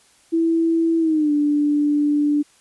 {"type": "tone with pitch glide", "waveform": "sine", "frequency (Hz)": [329.6, 293.6], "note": ["E4", "D4"], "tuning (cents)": [0, 0], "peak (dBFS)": -15, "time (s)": [0.32, 2.43], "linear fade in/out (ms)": 20, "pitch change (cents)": -200, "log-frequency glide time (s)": [0.99, 1.32], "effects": ["white hiss -55 dBFS RMS until 2.6 s", "resampled to 24000 Hz"]}